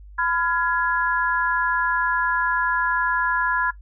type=chord; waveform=sine; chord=F diminished; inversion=second; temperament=just; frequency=1005.8 / 1396.9 / 1676.3 Hz; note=Cb6 / F6 / Ab6; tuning=+31 / 0 / +16 cents; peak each=-24 / -25 / -22 dBFS; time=0.18-3.71 s; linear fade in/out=10 ms; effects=noise-tail reverb RT60 0.1 s tail -17 dB re dry + added 50 Hz sine -40 dBFS peak until 3.81 s